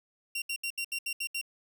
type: tone bursts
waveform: sawtooth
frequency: 2755 Hz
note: F7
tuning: 24 cents flat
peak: -28 dBFS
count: 8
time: 0.35-1.414 s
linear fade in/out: 5 ms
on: 70 ms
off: 72 ms
effects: none